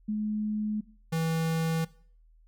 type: tone pair in turn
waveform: sine / square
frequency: 212.5 / 162.69 Hz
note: G#3 / E3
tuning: +40 / -22 cents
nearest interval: perfect fourth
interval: 462 cents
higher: first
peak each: -27 dBFS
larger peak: neither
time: 0.08-0.81 / 1.12-1.85 s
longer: neither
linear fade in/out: 10 ms
effects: noise-tail reverb RT60 0.5 s tail -20 dB re dry + added 40 Hz sine -56 dBFS peak until 2.47 s